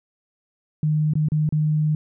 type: tone with dropouts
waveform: sine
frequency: 153 Hz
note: D#3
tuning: 29 cents flat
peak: -17 dBFS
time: 0.83-1.95 s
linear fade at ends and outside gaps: 2 ms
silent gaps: 1.136-1.154 / 1.286-1.319 / 1.491-1.524 s
effects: none